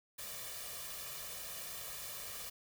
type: noise with comb filter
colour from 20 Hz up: white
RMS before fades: -45 dBFS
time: 0.18-2.5 s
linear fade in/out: 10 ms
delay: 1.7 ms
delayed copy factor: +0.65
effects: none